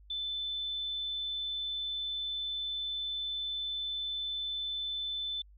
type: tone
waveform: sine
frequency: 3520 Hz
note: A7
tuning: in tune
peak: -33 dBFS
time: 0.1-5.42 s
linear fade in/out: 5 ms
effects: added 50 Hz sine -54 dBFS peak until 5.57 s